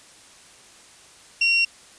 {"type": "tone", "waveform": "35% pulse", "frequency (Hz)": 2742, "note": "F7", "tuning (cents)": -32, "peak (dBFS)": -15, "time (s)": [1.41, 1.65], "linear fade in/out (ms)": 5, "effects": ["white hiss -49 dBFS RMS until 1.98 s", "resampled to 22050 Hz"]}